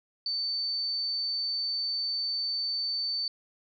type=tone; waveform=sine; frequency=4540 Hz; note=C#8; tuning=41 cents sharp; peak=-28 dBFS; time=0.26-3.28 s; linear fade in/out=2 ms; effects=none